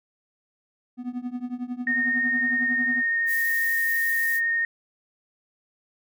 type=tone with tremolo; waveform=triangle; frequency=246.9 Hz; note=B3; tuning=in tune; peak=-23 dBFS; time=0.97-3.03 s; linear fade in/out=50 ms; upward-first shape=triangle; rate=11 Hz; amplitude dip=95%
type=tone with vibrato; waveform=sine; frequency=1844 Hz; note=A#6; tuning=19 cents flat; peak=-21 dBFS; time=1.87-4.65 s; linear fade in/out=2 ms; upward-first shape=sine; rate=12 Hz; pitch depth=8 cents each way
type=noise; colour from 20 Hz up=violet; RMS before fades=-34 dBFS; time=3.26-4.41 s; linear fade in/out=50 ms
effects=none